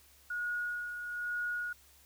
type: tone with tremolo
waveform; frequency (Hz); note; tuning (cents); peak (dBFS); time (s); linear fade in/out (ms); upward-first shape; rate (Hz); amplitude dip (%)
sine; 1447; F#6; -39; -32; 0.3-1.73; 5; sine; 1.1; 50
effects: added 69 Hz sine -66 dBFS peak until 2.05 s + white hiss -62 dBFS RMS until 2.05 s